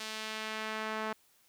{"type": "tone with band-pass filter sweep", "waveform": "sawtooth", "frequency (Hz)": 217.8, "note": "A3", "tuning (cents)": -17, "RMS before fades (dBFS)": -38, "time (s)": [0, 1.13], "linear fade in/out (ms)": 5, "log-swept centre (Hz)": [4300, 1200], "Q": 0.86, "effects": ["white hiss -67 dBFS RMS until 1.48 s"]}